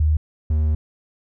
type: tone pair in turn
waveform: sine / triangle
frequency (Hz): 76.9 / 76.9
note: D#2 / D#2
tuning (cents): -20 / -20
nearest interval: unison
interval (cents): 0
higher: neither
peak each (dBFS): -14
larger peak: neither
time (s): 0-0.17 / 0.5-0.75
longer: second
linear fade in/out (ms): 5
effects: none